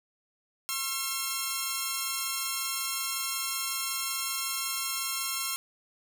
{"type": "tone pair together", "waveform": "5% pulse", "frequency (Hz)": [1077, 1352.6], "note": ["C6", "E6"], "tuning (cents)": [50, 44], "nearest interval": "major third", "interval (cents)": 394, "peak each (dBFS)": -21, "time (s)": [0.69, 5.56], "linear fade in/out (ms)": 0, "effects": []}